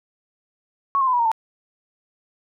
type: tone with pitch steps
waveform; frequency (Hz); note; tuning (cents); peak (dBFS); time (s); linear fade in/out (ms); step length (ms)
sine; 1106 / 1059.1 / 1014.2 / 971.2 / 930 / 890.6; C#6 / C6 / B5 / B5 / A#5 / A5; -4 / +21 / +46 / -29 / -4 / +21; -16; 0.95-1.316; 0; 61
effects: none